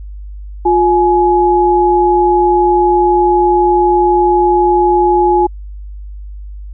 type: tone pair together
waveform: sine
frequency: 354 / 842 Hz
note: F4 / G#5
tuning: +23 / +24 cents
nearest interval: octave + minor third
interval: 1501 cents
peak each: -10 dBFS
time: 0.65-5.47 s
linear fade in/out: 10 ms
effects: added 50 Hz sine -25 dBFS peak until 6.73 s